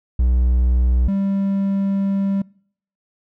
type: tone pair in turn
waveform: triangle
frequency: 61.74 / 196.48 Hz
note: B1 / G3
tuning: 0 / +4 cents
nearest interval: octave + minor sixth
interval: 2004 cents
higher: second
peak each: -11 / -15 dBFS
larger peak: first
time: 0.19-1.08 / 1.08-2.42 s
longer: second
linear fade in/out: 5 ms
effects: noise-tail reverb RT60 0.6 s tail -25 dB re dry